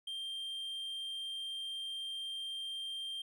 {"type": "tone", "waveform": "triangle", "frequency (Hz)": 3174, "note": "G7", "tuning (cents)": 21, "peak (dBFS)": -37, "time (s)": [0.07, 3.22], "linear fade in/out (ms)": 5, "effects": []}